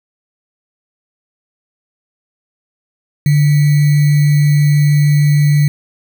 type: tone with sample-and-hold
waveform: sine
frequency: 146.83 Hz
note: D3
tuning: in tune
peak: -7 dBFS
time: 3.26-5.68 s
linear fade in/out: 2 ms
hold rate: 2100 Hz
effects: none